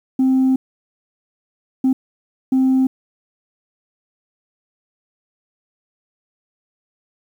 sine tone bursts at uneven times, 261.9 Hz, C4, 2 cents sharp, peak -10 dBFS, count 3, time 0.19-0.56 / 1.84-1.93 / 2.52-2.87 s, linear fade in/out 5 ms, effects tanh soft clip ceiling -10 dBFS + 8-bit

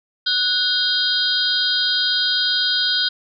sine tone cluster, 1483 / 3216 / 3748 / 4132 / 4814 Hz, F#6 / G7 / A#7 / C8 / D8, +4 / +44 / +9 / -22 / +42 cents, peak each -23 dBFS, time 0.26-3.09 s, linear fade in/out 10 ms, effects none

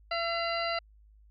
harmonic tone with a mistuned harmonic, 676 Hz, E5, 43 cents sharp, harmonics 1 / 2 / 3 / 4 / 6 / 7, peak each -32 / -35 / -37 / -38 / -40 / -40 dBFS, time 0.11-0.79 s, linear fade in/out 5 ms, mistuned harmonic 4, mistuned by +51 cents, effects added 52 Hz sine -55 dBFS peak until 1.3 s

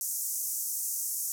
white band-pass noise, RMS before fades -33 dBFS, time 0.01-1.32 s, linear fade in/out 0 ms, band 5900 to 15000 Hz, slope 48 dB/octave, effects none

